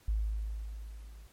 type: tone with level ramp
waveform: sine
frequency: 53.4 Hz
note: G#1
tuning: 49 cents sharp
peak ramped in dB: -26 to -48 dBFS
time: 0.08-1.27 s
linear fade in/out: 5 ms
effects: pink hiss -63 dBFS RMS until 1.32 s + MP3 64 kbps